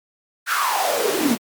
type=noise with high-pass filter sweep; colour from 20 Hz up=pink; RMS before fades=-20 dBFS; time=0.46-1.38 s; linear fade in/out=50 ms; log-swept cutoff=1600 to 220 Hz; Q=8.2; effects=MP3 96 kbps